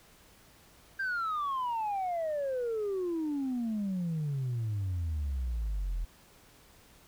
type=exponential sweep; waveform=sine; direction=down; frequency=1600 to 40.16 Hz; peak=-28 dBFS; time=0.99-6.05 s; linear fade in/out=10 ms; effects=tanh soft clip ceiling -28 dBFS + pink hiss -59 dBFS RMS until 7.07 s